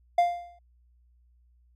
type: tone with exponential decay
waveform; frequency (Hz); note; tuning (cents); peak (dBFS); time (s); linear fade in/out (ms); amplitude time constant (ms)
triangle; 698.5; F5; 0; -14; 0.18-0.59; 5; 87
effects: added 60 Hz sine -59 dBFS peak until 1.75 s